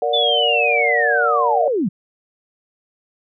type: chord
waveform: sine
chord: Bb augmented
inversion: none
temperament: just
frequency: 466.2 / 582.7 / 728.4 Hz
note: Bb4 / D5 / F#5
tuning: 0 / -14 / -27 cents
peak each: -21 dBFS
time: 0.02-1.68 s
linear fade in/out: 2 ms
type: linear sweep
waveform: sine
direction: down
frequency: 3533 to 155.56 Hz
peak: -16 dBFS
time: 0.13-1.89 s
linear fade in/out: 10 ms
effects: none